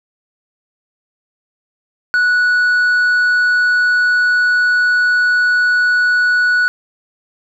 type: tone with tanh clipping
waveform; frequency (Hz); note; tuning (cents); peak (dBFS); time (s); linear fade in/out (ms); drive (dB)
triangle; 1472; F#6; -9; -11; 2.14-6.68; 0; 8
effects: none